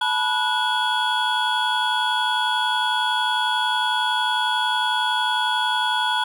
triangle tone cluster, 868 / 979 / 1469 / 3351 Hz, A5 / B5 / F#6 / G#7, -24 / -15 / -13 / +15 cents, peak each -23 dBFS, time 0.01-6.24 s, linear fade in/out 5 ms, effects none

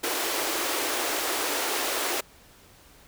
pink high-pass noise, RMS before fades -28 dBFS, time 0.03-2.21 s, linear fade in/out 10 ms, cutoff 300 Hz, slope 48 dB/octave, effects pink hiss -54 dBFS RMS until 3.07 s

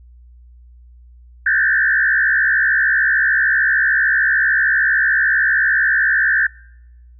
sine tone with frequency modulation, 1661.2 Hz, G#6, in tune, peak -12 dBFS, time 1.46-6.47 s, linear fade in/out 5 ms, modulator 66.6 Hz, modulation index 2.3, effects noise-tail reverb RT60 0.9 s tail -25 dB re dry + added 60 Hz sine -41 dBFS peak until 7.19 s

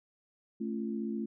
sine chord, A augmented, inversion none, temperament just, 220 / 275 / 343.8 Hz, A3 / C#4 / E#4, 0 / -14 / -27 cents, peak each -34 / -40 / -39 dBFS, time 0.6-1.26 s, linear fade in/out 10 ms, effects none

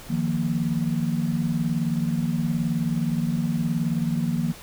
sine chord, Eb suspended second, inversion none, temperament equal, 155.56 / 174.61 / 233.1 Hz, Eb3 / F3 / Bb3, 0 / 0 / 0 cents, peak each -26 dBFS, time 0.09-4.53 s, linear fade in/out 20 ms, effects pink hiss -43 dBFS RMS until 4.62 s

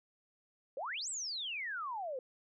sine exponential two-way sweep, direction up then down, 491 to 8200 to 491 Hz, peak -37 dBFS, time 0.77-2.19 s, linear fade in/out 2 ms, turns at 1.09 s, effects none

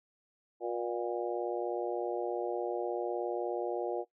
harmonic tone with a mistuned harmonic, 119.5 Hz, A#2, 43 cents sharp, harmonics 3 / 4 / 5 / 6 / 7, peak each -35 / -37 / -39 / -41 / -42 dBFS, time 0.6-4.05 s, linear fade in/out 50 ms, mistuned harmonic 7, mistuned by -48 cents, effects noise-tail reverb RT60 0.1 s tail -18 dB re dry

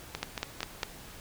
two click trains, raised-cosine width 0.2 ms, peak -16 / -13 dBFS, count 4 / 4, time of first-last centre 0.15-0.833 / 0.23-0.831 s, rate 4.39 / 4.99 Hz, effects pink hiss -48 dBFS RMS until 1.2 s

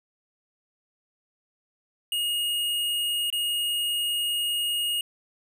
square tone with dropouts, 2865 Hz, F7, 44 cents sharp, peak -25 dBFS, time 2.12-5.01 s, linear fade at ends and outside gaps 2 ms, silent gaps 3.302-3.326 s, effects none

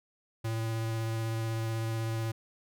square tone with vibrato, 112.7 Hz, A2, 42 cents sharp, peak -31 dBFS, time 0.44-2.32 s, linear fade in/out 10 ms, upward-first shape sine, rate 16 Hz, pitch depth 11 cents each way, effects none

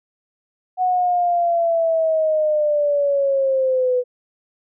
sine linear sweep, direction down, 740 to 493.9 Hz, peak -15 dBFS, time 0.77-4.04 s, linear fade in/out 50 ms, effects none

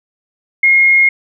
sine tone, 2147 Hz, C7, 44 cents sharp, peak -6 dBFS, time 0.63-1.09 s, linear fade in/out 5 ms, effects none

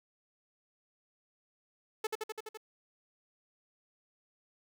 sawtooth tone with echo, 435 Hz, A4, 20 cents flat, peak -27 dBFS, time 2.04-2.07 s, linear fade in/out 5 ms, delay 84 ms, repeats 6, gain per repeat -2 dB, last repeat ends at 2.574 s, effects none

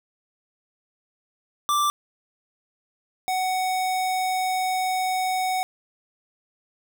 square tone pair in turn, 1174.7 / 745.4 Hz, D6 / F#5, 0 / +13 cents, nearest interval minor sixth, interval 787 cents, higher first, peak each -20 / -23 dBFS, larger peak first, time 1.69-1.9 / 3.28-5.63 s, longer second, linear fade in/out 0 ms, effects none

